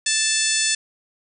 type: harmonic tone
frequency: 880 Hz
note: A5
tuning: in tune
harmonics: 2 / 3 / 4 / 5 / 6 / 7 / 8 / 9 / 10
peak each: -27 / -27 / -27 / -27 / -27 / -27 / -27 / -27 / -27 dBFS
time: 0.06-0.75 s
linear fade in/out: 5 ms
effects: none